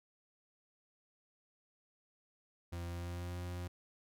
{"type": "tone with pitch glide", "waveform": "40% pulse", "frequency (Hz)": [86.2, 88.57], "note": ["F2", "F2"], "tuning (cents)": [-22, 25], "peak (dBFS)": -39, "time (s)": [2.72, 3.68], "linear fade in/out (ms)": 10, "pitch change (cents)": 47, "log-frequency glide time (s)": [2.87, 3.39], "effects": []}